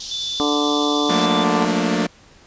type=band-pass noise; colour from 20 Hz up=white; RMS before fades=-32 dBFS; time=0-1.26 s; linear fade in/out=5 ms; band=3300 to 6200 Hz; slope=48 dB/octave
type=tone; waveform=sine; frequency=3500 Hz; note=A7; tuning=10 cents flat; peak=-24 dBFS; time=0.11-1.44 s; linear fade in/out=5 ms
type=harmonic tone; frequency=146.83 Hz; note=D3; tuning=in tune; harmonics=2 / 3 / 4 / 5 / 6 / 7 / 8; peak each=-20 / -24 / -29 / -27 / -30 / -28 / -27 dBFS; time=0.4-1.65 s; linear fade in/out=0 ms
type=chord; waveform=sawtooth; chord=Bb major seventh; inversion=second; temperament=equal with one note detuned; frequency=178.8 / 220 / 233.1 / 293.7 Hz; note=F3 / A3 / Bb3 / D4; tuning=+41 / 0 / 0 / 0 cents; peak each=-19 dBFS; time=1.09-2.07 s; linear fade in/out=10 ms
effects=pink hiss -49 dBFS RMS until 2.46 s + resampled to 16000 Hz